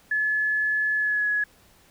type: tone with pitch glide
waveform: sine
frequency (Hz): 1715 to 1685.5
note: A6 to G#6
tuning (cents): -45 to +25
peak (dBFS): -21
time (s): 0.11-1.44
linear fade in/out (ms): 5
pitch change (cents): -30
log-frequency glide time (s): 0.96-1.27
effects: pink hiss -57 dBFS RMS until 1.9 s